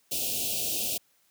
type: band-stop noise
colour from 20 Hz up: white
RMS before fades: -30 dBFS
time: 0.11-0.98 s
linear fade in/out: 10 ms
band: 760 to 2500 Hz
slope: 96 dB/octave
effects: white hiss -67 dBFS RMS until 1.3 s + high-pass 80 Hz 12 dB/octave